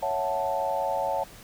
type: chord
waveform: sine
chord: F# minor seventh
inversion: second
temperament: equal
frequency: 554.4 / 659.3 / 740 / 880 Hz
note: C#5 / E5 / F#5 / A5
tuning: 0 / 0 / 0 / 0 cents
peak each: -30 / -32 / -31 / -29 dBFS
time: 0.02-1.24 s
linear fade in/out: 10 ms
effects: pink hiss -48 dBFS RMS until 1.43 s